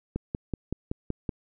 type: click train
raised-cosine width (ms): 3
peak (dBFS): -16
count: 7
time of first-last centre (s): 0.16-1.292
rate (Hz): 5.3
effects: none